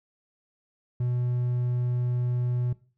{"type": "tone", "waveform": "triangle", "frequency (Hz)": 123, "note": "B2", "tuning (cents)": -7, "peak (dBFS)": -22, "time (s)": [1, 2.73], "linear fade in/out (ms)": 5, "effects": ["noise-tail reverb RT60 0.4 s tail -20 dB re dry"]}